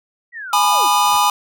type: linear sweep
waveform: sine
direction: down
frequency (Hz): 1963 to 230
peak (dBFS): -27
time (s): 0.32-0.89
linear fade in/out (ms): 50
type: chord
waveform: square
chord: G# minor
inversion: none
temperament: equal with one note detuned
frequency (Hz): 830.6 / 987.8 / 1214.7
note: G#5 / B5 / D#6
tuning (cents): 0 / 0 / -42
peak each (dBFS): -18 / -17 / -18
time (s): 0.53-1.3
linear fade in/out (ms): 2
type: noise with exponential growth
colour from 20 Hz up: pink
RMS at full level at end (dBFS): -35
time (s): 0.73-1.17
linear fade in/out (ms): 1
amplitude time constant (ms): 95
effects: none